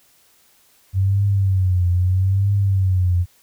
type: tone with vibrato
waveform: sine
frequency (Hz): 94.4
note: F#2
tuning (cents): +35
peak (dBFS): -14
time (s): 0.93-3.26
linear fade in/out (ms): 50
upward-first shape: triangle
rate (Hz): 0.78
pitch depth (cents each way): 120
effects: white hiss -56 dBFS RMS until 3.42 s